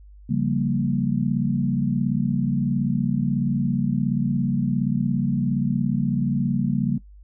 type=chord; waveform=sine; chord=G half-diminished seventh; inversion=second; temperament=equal; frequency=138.59 / 174.61 / 196 / 233.1 Hz; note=Db3 / F3 / G3 / Bb3; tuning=0 / 0 / 0 / 0 cents; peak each=-24 / -28 / -25 / -24 dBFS; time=0.29-6.98 s; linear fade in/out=10 ms; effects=noise-tail reverb RT60 0.1 s tail -18 dB re dry + added 50 Hz sine -43 dBFS peak until 7.23 s